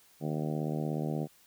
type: harmonic tone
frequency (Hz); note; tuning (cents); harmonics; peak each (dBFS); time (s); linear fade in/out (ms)
76.7; D#2; -24; 2 / 3 / 4 / 5 / 6 / 7 / 8 / 9 / 10; -33 / -37 / -39 / -41 / -43 / -44 / -45 / -46 / -47; 0.2-1.28; 50
effects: white hiss -62 dBFS RMS until 1.46 s